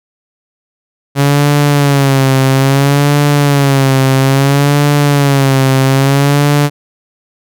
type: tone with vibrato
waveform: sawtooth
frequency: 139.2 Hz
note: C#3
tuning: 8 cents sharp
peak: -3 dBFS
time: 1.15-6.7 s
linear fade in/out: 50 ms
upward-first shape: sine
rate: 0.6 Hz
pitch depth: 75 cents each way
effects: none